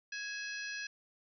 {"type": "harmonic tone with a mistuned harmonic", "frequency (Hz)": 830, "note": "G#5", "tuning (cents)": -1, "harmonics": [2, 3, 4, 5, 6, 7], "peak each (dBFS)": [-41, -44, -54, -49, -49, -50], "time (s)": [0.12, 0.87], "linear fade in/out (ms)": 5, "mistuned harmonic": 3, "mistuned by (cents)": 62, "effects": []}